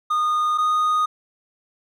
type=tone pair in turn; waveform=triangle; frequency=1227 / 1237.7 Hz; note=D#6 / D#6; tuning=-25 / -9 cents; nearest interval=unison; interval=16 cents; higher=second; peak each=-16 / -15 dBFS; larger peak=second; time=0.1-0.58 / 0.58-1.06 s; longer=neither; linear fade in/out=10 ms; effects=none